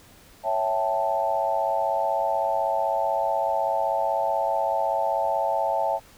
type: chord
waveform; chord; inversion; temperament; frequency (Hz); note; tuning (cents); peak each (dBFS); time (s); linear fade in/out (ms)
sine; A dominant seventh; first; equal; 554.4 / 659.3 / 784 / 880; C#5 / E5 / G5 / A5; 0 / 0 / 0 / 0; -29 / -26 / -28 / -26; 0.43-6; 50
effects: pink hiss -52 dBFS RMS until 6.17 s